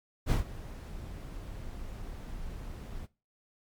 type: noise with ADSR envelope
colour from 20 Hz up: brown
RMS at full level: -23 dBFS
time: 0.26-3.07 s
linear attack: 46 ms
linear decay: 130 ms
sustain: -18 dB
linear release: 26 ms
effects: noise-tail reverb RT60 0.3 s tail -20 dB re dry + MP3 96 kbps